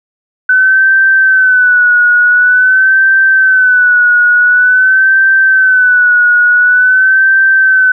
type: tone with vibrato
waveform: sine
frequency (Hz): 1505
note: F#6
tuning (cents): +29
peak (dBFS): -4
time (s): 0.49-7.92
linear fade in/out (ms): 5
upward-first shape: sine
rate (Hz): 0.47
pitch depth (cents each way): 61
effects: none